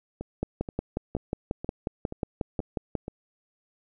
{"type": "two click trains", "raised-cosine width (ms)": 2, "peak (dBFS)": [-14, -21], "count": [15, 7], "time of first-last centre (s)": [[0.43, 2.953], [0.21, 3.081]], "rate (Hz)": [5.55, 2.09], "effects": []}